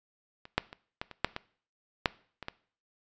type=clicks; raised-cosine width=0.3 ms; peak=-30 / -8 / -27 / -18 / -27 / -8 / -18 / -7 / -24 / -19 dBFS; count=10; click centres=0.454 / 0.58 / 0.729 / 1.015 / 1.113 / 1.246 / 1.364 / 2.058 / 2.427 / 2.484 s; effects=noise-tail reverb RT60 0.5 s tail -20 dB re dry + resampled to 16000 Hz